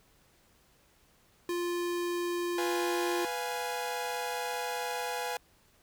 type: tone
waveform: square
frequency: 349.2 Hz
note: F4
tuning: in tune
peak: -31 dBFS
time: 1.49-3.25 s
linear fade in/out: 2 ms
type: chord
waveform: sawtooth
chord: F diminished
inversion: second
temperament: equal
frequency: 493.9 / 698.5 / 830.6 Hz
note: Cb5 / F5 / Ab5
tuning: 0 / 0 / 0 cents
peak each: -33 / -36 / -32 dBFS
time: 2.58-5.37 s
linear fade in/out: 2 ms
effects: pink hiss -65 dBFS RMS until 5.82 s